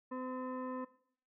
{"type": "tone with frequency modulation", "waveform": "sine", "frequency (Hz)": 256, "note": "C4", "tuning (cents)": -38, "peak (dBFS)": -38, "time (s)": [0.11, 0.85], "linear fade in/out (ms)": 10, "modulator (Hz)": 768, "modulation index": 1.1, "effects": ["noise-tail reverb RT60 0.6 s tail -18 dB re dry"]}